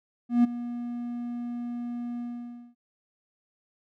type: tone with ADSR envelope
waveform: triangle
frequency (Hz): 240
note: B3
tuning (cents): -49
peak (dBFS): -13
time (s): 0.29-2.75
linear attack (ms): 150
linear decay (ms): 15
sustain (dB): -16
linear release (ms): 560
effects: none